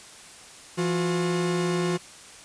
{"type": "tone pair together", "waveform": "45% pulse", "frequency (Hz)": [169.9, 360], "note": ["F3", "F#4"], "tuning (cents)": [-47, -47], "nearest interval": "octave + minor second", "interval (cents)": 1300, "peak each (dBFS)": -26, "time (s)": [0.77, 1.98], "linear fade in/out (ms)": 20, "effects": ["white hiss -46 dBFS RMS until 2.44 s", "resampled to 22050 Hz"]}